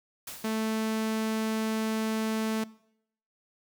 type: noise with exponential decay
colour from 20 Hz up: white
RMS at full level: -38 dBFS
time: 0.27-0.87 s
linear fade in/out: 5 ms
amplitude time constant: 130 ms
type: tone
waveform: sawtooth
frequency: 220 Hz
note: A3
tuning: in tune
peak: -24 dBFS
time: 0.44-2.64 s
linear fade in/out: 5 ms
effects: noise-tail reverb RT60 0.7 s tail -21 dB re dry